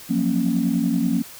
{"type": "chord", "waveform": "sine", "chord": "Gb major seventh", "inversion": "third", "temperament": "equal with one note detuned", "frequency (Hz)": [174.61, 185, 233.1, 273.2], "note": ["F3", "Gb3", "Bb3", "Db4"], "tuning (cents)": [0, 0, 0, -25], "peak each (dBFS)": [-24, -26, -21, -22], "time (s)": [0.09, 1.23], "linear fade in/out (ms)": 20, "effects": ["tanh soft clip ceiling -10 dBFS", "white hiss -41 dBFS RMS until 1.39 s"]}